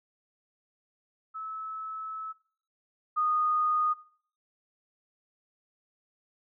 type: tone pair in turn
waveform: sine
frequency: 1300 / 1234.3 Hz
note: E6 / D#6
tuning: -24 / -14 cents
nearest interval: minor second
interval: 90 cents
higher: first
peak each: -35 / -24 dBFS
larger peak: second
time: 1.34-2.33 / 3.16-3.94 s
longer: first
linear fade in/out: 20 ms
effects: noise-tail reverb RT60 0.5 s tail -19 dB re dry